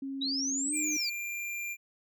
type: tone with pitch glide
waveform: sine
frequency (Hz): 271.7 to 303.2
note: C#4 to D#4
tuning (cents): -35 to -45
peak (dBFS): -34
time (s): 0.02-0.97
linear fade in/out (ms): 5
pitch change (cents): +190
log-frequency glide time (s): 0.64-0.74
type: linear two-way sweep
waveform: sine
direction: up then down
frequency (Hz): 3729 to 8372 to 4372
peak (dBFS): -30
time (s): 0.21-1.1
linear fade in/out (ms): 10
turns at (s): 0.73
type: tone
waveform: square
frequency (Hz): 2383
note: D7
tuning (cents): +25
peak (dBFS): -35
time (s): 0.72-1.77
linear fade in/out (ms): 50
effects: none